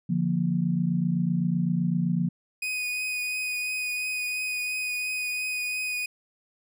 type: chord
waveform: sine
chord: Bb major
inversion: first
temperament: equal with one note detuned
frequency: 146.83 / 174.61 / 234.8 Hz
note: D3 / F3 / Bb3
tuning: 0 / 0 / +13 cents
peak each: -29 / -24 / -30 dBFS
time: 0.09-2.29 s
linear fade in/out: 10 ms
type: tone with vibrato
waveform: 40% pulse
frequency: 2489 Hz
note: D#7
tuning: in tune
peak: -27 dBFS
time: 2.62-6.06 s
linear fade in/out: 5 ms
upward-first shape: triangle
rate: 2.9 Hz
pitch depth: 15 cents each way
effects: none

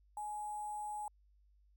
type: tone with sample-and-hold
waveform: sine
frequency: 840 Hz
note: G#5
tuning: 19 cents sharp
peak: -39 dBFS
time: 0.17-1.08 s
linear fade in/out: 2 ms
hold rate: 8820 Hz
effects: added 50 Hz sine -65 dBFS peak until 1.76 s

